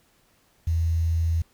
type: tone with quantisation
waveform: sine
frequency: 82.41 Hz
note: E2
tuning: in tune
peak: -20 dBFS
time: 0.67-1.42 s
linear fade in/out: 5 ms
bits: 8
effects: pink hiss -63 dBFS RMS until 1.53 s